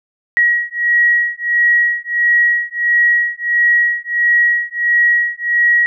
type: beating tone pair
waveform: sine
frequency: 1905 / 1906.5 Hz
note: A#6 / A#6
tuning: +37 / +38 cents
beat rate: 1.5 Hz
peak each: -14 dBFS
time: 0.37-5.86 s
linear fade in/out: 0 ms
effects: none